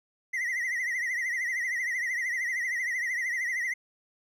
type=tone with vibrato; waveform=triangle; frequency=1975.5 Hz; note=B6; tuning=in tune; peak=-26 dBFS; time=0.33-3.74 s; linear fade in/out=10 ms; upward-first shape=triangle; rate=13 Hz; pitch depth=120 cents each way; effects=none